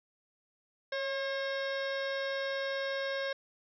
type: harmonic tone with a mistuned harmonic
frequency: 539 Hz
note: C#5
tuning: 49 cents flat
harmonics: 1 / 2 / 3 / 4 / 5 / 6 / 7 / 8 / 9 / 10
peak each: -34 / -45 / -38 / -45 / -53 / -50 / -45 / -56 / -57 / -47 dBFS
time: 0.92-3.33 s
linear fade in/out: 5 ms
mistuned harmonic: 1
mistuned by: +30 cents
effects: none